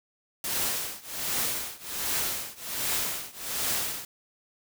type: noise with tremolo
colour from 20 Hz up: white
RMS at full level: -27 dBFS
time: 0.44-4.05 s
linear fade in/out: 2 ms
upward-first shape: triangle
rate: 1.3 Hz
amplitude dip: 95%
effects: none